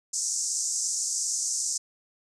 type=band-pass noise; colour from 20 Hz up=white; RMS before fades=-29 dBFS; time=0.13-1.78 s; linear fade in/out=10 ms; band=5600 to 8100 Hz; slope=48 dB/octave; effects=none